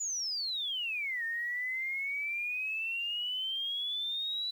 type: exponential two-way sweep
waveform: sine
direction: down then up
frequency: 7040 to 1817 to 3979 Hz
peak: -32 dBFS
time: 0-4.51 s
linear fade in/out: 10 ms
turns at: 1.24 s
effects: 10-bit